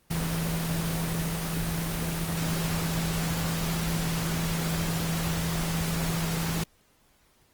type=tone in noise; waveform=sine; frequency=164.81 Hz; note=E3; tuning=in tune; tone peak=-28 dBFS; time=0.1-6.64 s; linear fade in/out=10 ms; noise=pink; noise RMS=-32 dBFS; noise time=0.1-6.64 s; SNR=+1 dB; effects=pink hiss -64 dBFS RMS until 7.53 s + Opus 24 kbps